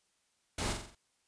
pink noise with echo, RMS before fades -35 dBFS, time 0.58-0.73 s, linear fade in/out 5 ms, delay 44 ms, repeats 5, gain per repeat -5 dB, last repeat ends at 0.95 s, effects white hiss -75 dBFS RMS until 1.27 s + resampled to 22050 Hz

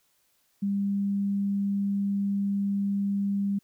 sine tone, 199.5 Hz, G3, 31 cents sharp, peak -24 dBFS, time 0.62-3.59 s, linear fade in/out 10 ms, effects white hiss -69 dBFS RMS until 3.63 s

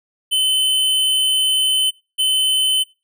square tone pair in turn, 3046 / 3046 Hz, F#7 / F#7, +50 / +50 cents, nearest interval unison, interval 0 cents, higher neither, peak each -15 dBFS, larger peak neither, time 0.31-1.91 / 2.18-2.84 s, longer first, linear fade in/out 20 ms, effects noise-tail reverb RT60 0.3 s tail -23 dB re dry

